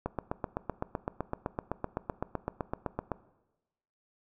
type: click train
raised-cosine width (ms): 1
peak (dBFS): -17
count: 25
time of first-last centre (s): 0.06-3.117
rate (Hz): 7.85
effects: noise-tail reverb RT60 1.0 s tail -18 dB re dry